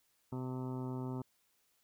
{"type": "harmonic tone", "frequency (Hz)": 128.3, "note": "C3", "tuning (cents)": -34, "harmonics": [1, 2, 3, 4, 5, 6, 7, 8, 9, 10], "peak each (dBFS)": [-40, -41, -46, -55, -55, -59, -51, -59, -59, -60], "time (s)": [0.32, 1.22], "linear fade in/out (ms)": 5, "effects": ["white hiss -75 dBFS RMS until 1.83 s"]}